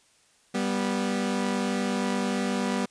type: tone pair together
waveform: sawtooth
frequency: 196 / 244.6 Hz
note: G3 / B3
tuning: 0 / -16 cents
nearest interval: major third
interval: 384 cents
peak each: -24 dBFS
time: 0.54-2.86 s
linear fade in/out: 10 ms
effects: white hiss -62 dBFS RMS until 2.9 s + resampled to 22050 Hz

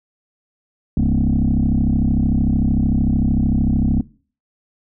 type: tone with frequency modulation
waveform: sine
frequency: 141.6 Hz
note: C#3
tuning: 37 cents sharp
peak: -12 dBFS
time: 0.97-4.01 s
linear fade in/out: 2 ms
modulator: 33.3 Hz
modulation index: 3.6
effects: noise-tail reverb RT60 0.4 s tail -20 dB re dry + tanh soft clip ceiling -10 dBFS

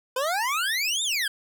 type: exponential two-way sweep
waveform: 25% pulse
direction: up then down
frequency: 493.9 to 3729 to 1540 Hz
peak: -20 dBFS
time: 0.16-1.28 s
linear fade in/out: 5 ms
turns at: 1.03 s
effects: none

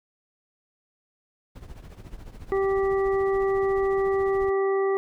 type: noise with tremolo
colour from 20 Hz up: brown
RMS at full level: -38 dBFS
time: 1.55-4.5 s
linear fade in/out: 10 ms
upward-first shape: triangle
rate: 14 Hz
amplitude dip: 80%
type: harmonic tone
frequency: 389.7 Hz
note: G4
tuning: 10 cents flat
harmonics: 1 / 2 / 3 / 5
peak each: -21 / -33 / -33 / -37 dBFS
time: 2.52-4.97 s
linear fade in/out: 0 ms
effects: none

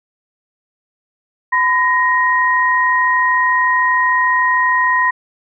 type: tone pair together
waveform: sine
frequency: 1009.4 / 1876 Hz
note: B5 / A#6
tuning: +38 / +11 cents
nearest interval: major seventh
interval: 1073 cents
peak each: -14 dBFS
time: 1.52-5.11 s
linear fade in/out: 10 ms
effects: none

